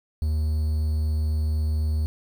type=tone with quantisation; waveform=triangle; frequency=77 Hz; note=D#2; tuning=17 cents flat; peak=-19 dBFS; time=0.22-2.06 s; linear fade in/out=0 ms; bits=8; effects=none